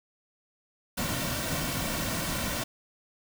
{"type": "noise with comb filter", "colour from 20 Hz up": "pink", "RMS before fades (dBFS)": -31, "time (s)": [0.97, 2.64], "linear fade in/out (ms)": 10, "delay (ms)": 2.4, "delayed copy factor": -0.6, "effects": []}